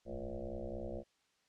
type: tone with frequency modulation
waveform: sine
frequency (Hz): 283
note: C#4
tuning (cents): +36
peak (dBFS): -39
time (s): 0.05-1.04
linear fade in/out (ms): 50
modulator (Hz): 64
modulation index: 5.4
effects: white hiss -75 dBFS RMS until 1.48 s + low-pass 6000 Hz 12 dB/octave